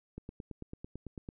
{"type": "click train", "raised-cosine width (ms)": 3, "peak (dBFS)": -29, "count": 11, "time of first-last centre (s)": [0.18, 1.289], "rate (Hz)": 9.02, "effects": []}